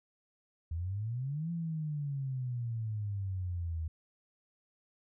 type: exponential two-way sweep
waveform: sine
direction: up then down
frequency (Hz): 78.9 to 171.4 to 78.9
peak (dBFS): -33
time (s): 0.71-3.88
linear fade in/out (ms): 5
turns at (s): 1.51
effects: none